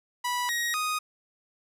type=tone with pitch steps; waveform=sawtooth; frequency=981 / 1888 / 1244 Hz; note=B5 / A#6 / D#6; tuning=-12 / +22 / -1 cents; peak=-23 dBFS; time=0.24-0.99 s; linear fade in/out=10 ms; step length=250 ms; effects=resampled to 32000 Hz